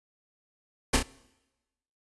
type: noise with echo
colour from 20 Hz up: pink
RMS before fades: -21 dBFS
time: 0.93-0.97 s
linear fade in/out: 10 ms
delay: 30 ms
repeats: 2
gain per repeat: -5 dB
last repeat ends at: 1.03 s
effects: noise-tail reverb RT60 1.0 s tail -22 dB re dry + resampled to 24000 Hz